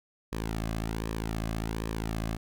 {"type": "tone with flanger", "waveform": "sawtooth", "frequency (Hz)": 55, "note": "A1", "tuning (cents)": 0, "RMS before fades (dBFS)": -33, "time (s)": [0.32, 2.37], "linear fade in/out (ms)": 10, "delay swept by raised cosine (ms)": [1.4, 2.19], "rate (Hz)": 1.3, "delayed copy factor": -0.6, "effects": []}